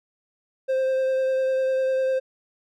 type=tone with vibrato; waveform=triangle; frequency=525 Hz; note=C5; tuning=6 cents sharp; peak=-18 dBFS; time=0.68-2.2 s; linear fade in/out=20 ms; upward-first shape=sine; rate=10 Hz; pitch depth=12 cents each way; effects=none